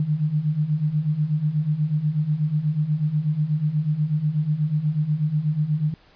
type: beating tone pair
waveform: sine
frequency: 146.83 / 155.03 Hz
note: D3 / D#3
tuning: 0 / -6 cents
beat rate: 8.2 Hz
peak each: -25 / -21 dBFS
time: 0-5.94 s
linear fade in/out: 2 ms
effects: pink hiss -55 dBFS RMS until 6.15 s + resampled to 11025 Hz